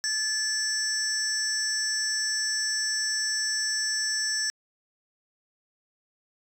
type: tone cluster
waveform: sine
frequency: 1731 / 5430 / 5960 / 7980 Hz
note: A6 / F8 / F#8 / B8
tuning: -29 / -50 / +12 / +17 cents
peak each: -30 / -28 / -31 / -34 dBFS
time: 0.04-4.5 s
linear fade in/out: 0 ms
effects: tanh soft clip ceiling -17 dBFS